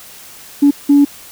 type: tone bursts at uneven times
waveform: sine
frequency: 285.1 Hz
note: C#4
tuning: 49 cents sharp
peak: -4 dBFS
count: 2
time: 0.62-0.71 / 0.89-1.05 s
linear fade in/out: 10 ms
effects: tanh soft clip ceiling -1 dBFS + white hiss -37 dBFS RMS until 1.31 s